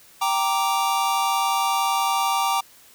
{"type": "chord", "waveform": "square", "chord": "G minor", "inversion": "none", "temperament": "equal with one note detuned", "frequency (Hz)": [781.3, 932.3, 1174.7], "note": ["G5", "Bb5", "D6"], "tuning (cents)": [-6, 0, 0], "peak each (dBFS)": -25, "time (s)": [0.21, 2.61], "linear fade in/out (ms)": 10, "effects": ["white hiss -51 dBFS RMS until 2.94 s"]}